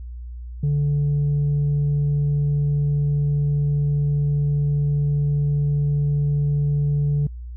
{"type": "tone", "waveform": "sine", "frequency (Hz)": 145, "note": "D3", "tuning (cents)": -22, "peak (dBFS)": -15, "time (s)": [0.63, 7.27], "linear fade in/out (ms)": 5, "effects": ["tanh soft clip ceiling -16 dBFS", "added 60 Hz sine -31 dBFS peak until 7.56 s"]}